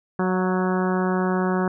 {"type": "harmonic tone with a mistuned harmonic", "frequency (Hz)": 185, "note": "F#3", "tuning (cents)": 0, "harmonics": [1, 2, 3, 4, 5, 6, 7, 8, 9], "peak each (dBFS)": [-22, -25, -32, -31, -32, -32, -35, -34, -37], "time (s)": [0.19, 1.68], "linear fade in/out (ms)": 2, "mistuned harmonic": 4, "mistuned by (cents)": -19, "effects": []}